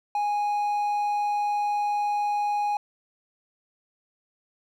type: tone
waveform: triangle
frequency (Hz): 827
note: G#5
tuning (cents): -8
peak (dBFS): -21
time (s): 0.15-2.77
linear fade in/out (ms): 2
effects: none